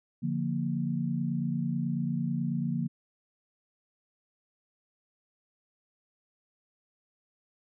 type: chord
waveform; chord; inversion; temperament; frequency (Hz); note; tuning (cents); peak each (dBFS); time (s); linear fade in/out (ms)
sine; Bb major; first; just; 145.68 / 174.81 / 233.1; D3 / F3 / Bb3; -14 / +2 / 0; -32; 0.22-2.88; 20
effects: none